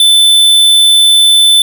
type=tone; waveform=square; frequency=3520 Hz; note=A7; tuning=in tune; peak=-4 dBFS; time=0-1.62 s; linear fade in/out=2 ms; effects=none